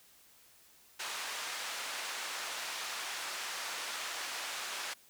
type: band-pass noise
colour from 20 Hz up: pink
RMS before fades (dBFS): -40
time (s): 0.99-4.94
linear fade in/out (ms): 10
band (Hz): 1000 to 8000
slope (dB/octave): 12
effects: white hiss -62 dBFS RMS until 5.09 s